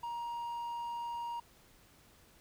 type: tone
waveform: triangle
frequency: 943 Hz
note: A#5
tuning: 20 cents sharp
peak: -35 dBFS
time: 0.03-1.4 s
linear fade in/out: 5 ms
effects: pink hiss -63 dBFS RMS until 2.4 s